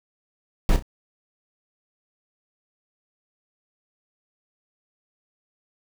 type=noise with echo; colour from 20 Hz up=brown; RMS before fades=-17 dBFS; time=0.69-0.76 s; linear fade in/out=0 ms; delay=32 ms; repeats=2; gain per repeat=-10 dB; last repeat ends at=0.824 s; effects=none